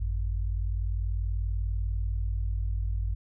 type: tone pair together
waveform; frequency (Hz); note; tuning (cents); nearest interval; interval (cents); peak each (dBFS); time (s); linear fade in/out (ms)
sine; 52.23 / 92.5; G#1 / F#2; +11 / 0; minor seventh; 989; -27 / -33; 0-3.15; 10
effects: none